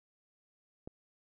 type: click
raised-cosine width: 2 ms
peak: -30 dBFS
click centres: 0.875 s
effects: none